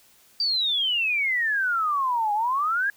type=exponential two-way sweep; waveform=sine; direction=down then up; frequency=4723 to 814 to 1681 Hz; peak=-21 dBFS; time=0.4-2.9 s; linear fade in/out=2 ms; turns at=2.33 s; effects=white hiss -57 dBFS RMS until 2.96 s